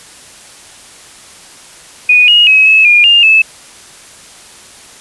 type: tone with pitch steps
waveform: sine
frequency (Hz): 2472 / 2874 / 2555 / 2588 / 2422 / 2812 / 2611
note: D#7 / F7 / D#7 / E7 / D#7 / F7 / E7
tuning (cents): -12 / +49 / +45 / -32 / -47 / +11 / -17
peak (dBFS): -3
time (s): 2.09-3.42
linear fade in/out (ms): 5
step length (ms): 190
effects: white hiss -36 dBFS RMS until 5 s + resampled to 24000 Hz